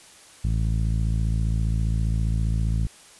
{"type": "tone with low-pass filter", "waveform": "sawtooth", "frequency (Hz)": 55, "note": "A1", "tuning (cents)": 0, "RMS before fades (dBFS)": -23, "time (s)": [0.44, 2.87], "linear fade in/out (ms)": 5, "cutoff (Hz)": 150, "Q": 1.6, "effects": ["white hiss -49 dBFS RMS until 3.19 s", "resampled to 24000 Hz"]}